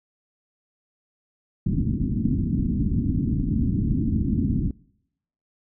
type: low-pass noise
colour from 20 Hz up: white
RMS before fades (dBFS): -23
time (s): 1.66-4.71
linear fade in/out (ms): 5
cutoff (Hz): 280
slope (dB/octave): 48
effects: noise-tail reverb RT60 0.8 s tail -25 dB re dry